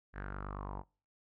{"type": "tone with low-pass filter sweep", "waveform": "sawtooth", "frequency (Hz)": 49, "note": "G1", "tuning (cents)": 0, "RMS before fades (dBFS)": -42, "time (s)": [0.13, 0.84], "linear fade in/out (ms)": 50, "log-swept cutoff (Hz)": [1700, 890], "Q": 5.9, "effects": ["noise-tail reverb RT60 0.4 s tail -26 dB re dry"]}